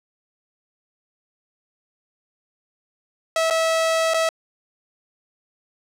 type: tone with dropouts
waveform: sawtooth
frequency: 650 Hz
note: E5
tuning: 24 cents flat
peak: -14 dBFS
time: 3.36-4.29 s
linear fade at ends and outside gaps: 2 ms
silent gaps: 3.501-3.507 / 4.137-4.143 s
effects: low-pass 10000 Hz 12 dB/octave